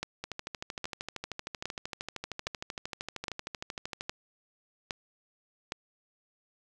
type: two click trains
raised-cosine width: 0.2 ms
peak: -19 / -16 dBFS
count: 50 / 8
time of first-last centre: 0.24-4.009 / 0.03-5.721 s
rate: 13 / 1.23 Hz
effects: none